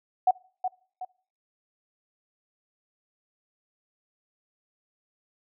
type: tone with echo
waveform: sine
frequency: 740 Hz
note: F#5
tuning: in tune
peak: -16 dBFS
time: 0.27-0.31 s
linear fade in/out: 5 ms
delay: 370 ms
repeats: 2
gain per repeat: -8 dB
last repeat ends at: 1.05 s
effects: noise-tail reverb RT60 0.5 s tail -25 dB re dry